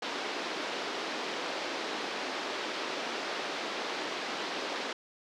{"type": "band-pass noise", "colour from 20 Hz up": "pink", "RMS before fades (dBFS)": -36, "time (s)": [0.02, 4.93], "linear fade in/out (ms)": 5, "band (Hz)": [290, 5000], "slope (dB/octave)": 24, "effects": []}